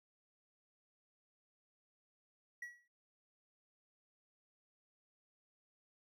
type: tone with exponential decay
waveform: triangle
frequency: 1928 Hz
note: B6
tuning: 42 cents flat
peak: -39 dBFS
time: 2.62-2.88 s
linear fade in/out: 5 ms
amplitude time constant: 55 ms
effects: none